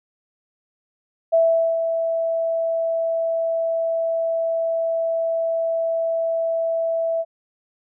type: tone with ADSR envelope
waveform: sine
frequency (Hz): 659.3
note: E5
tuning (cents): 0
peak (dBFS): -12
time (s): 1.32-7.25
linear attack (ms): 20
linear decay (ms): 430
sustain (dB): -7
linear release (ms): 46
effects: none